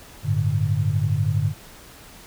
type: chord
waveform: sine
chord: G suspended second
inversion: none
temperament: just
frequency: 98 / 110.25 / 147 Hz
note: G2 / A2 / D3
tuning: 0 / +4 / +2 cents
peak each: -23 dBFS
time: 0.23-1.54 s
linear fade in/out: 50 ms
effects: pink hiss -45 dBFS RMS until 2.26 s